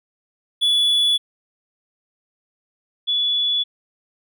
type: tone pair in turn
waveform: triangle / sine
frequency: 3425 / 3425 Hz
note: A7 / A7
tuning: -47 / -47 cents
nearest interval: unison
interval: 0 cents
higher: neither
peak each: -13 / -17 dBFS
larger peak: first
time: 0.61-1.18 / 3.07-3.64 s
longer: neither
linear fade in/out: 20 ms
effects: none